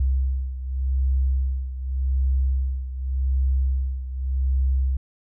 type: beating tone pair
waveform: sine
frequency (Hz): 65.5 / 66.36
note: C2 / C2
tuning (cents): +2 / +25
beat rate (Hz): 0.86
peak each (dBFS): -21 / -26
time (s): 0-4.97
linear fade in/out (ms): 5
effects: none